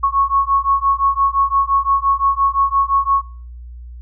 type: beating tone pair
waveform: sine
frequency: 1100 / 1105.8 Hz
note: C#6 / C#6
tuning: -14 / -5 cents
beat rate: 5.8 Hz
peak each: -16 dBFS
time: 0.03-3.22 s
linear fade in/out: 10 ms
effects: noise-tail reverb RT60 0.5 s tail -24 dB re dry + added 60 Hz sine -31 dBFS peak until 4.01 s